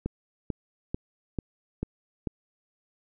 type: click train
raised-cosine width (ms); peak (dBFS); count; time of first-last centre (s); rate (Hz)
3; -16; 6; 0.06-2.272; 2.26
effects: none